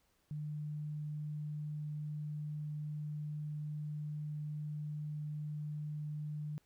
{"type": "tone", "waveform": "sine", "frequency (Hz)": 150.2, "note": "D3", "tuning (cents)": 39, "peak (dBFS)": -38, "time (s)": [0.31, 6.58], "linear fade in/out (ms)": 0, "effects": ["pink hiss -75 dBFS RMS until 6.65 s"]}